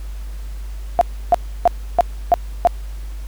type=tone bursts; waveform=sine; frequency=698.5 Hz; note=F5; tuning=in tune; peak=-7 dBFS; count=6; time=0.99-2.672 s; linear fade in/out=0 ms; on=22 ms; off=310 ms; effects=added 50 Hz sine -26 dBFS peak until 3.27 s + pink hiss -46 dBFS RMS until 3.27 s